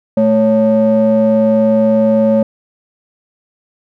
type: ring-modulated tone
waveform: triangle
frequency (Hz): 168.2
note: E3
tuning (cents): +35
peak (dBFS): -3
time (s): 0.17-2.43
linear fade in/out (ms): 5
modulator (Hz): 387
effects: none